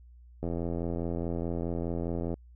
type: click train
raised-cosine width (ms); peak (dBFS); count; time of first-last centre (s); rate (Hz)
2; -20; 163; 0.43-2.34; 84.8
effects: added 60 Hz sine -50 dBFS peak until 2.55 s